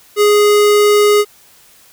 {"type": "tone", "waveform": "square", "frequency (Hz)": 415.3, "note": "G#4", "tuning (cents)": 0, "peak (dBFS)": -8, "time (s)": [0.16, 1.25], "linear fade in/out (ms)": 50, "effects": ["white hiss -46 dBFS RMS until 1.92 s"]}